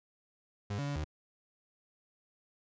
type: tone with pitch steps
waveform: 35% pulse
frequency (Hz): 101.6 / 142.3 / 143.3 / 76.7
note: G#2 / C#3 / D3 / D#2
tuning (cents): -38 / +46 / -42 / -24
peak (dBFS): -32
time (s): 0.7-1.044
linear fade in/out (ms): 5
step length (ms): 86
effects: resampled to 16000 Hz